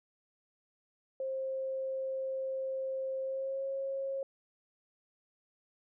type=tone with pitch glide; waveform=sine; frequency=530 to 542.1 Hz; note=C5 to C#5; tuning=+22 to -39 cents; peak=-33 dBFS; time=1.2-4.23 s; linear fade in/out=2 ms; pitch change=+39 cents; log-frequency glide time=3.22-3.64 s; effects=none